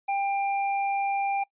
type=tone with hard clipping; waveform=sine; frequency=794 Hz; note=G5; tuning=22 cents sharp; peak=-26 dBFS; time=0.08-1.44 s; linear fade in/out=10 ms; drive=17 dB; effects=noise-tail reverb RT60 0.1 s tail -23 dB re dry + resampled to 8000 Hz